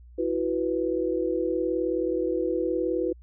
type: chord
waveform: sine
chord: E suspended second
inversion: none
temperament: equal with one note detuned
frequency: 329.6 / 368.7 / 493.9 Hz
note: E4 / F#4 / B4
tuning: 0 / -6 / 0 cents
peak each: -28 dBFS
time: 0.18-3.13 s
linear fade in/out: 10 ms
effects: added 60 Hz sine -46 dBFS peak until 3.22 s